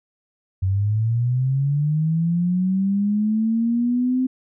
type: linear sweep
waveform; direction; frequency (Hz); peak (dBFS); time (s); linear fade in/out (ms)
sine; up; 92.5 to 259.7; -17; 0.62-4.27; 10
effects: none